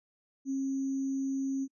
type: tone with sample-and-hold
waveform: sine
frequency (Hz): 270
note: C#4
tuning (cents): -45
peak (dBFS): -29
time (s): 0.45-1.68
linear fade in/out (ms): 50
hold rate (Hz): 6300
effects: noise-tail reverb RT60 0.1 s tail -25 dB re dry + resampled to 24000 Hz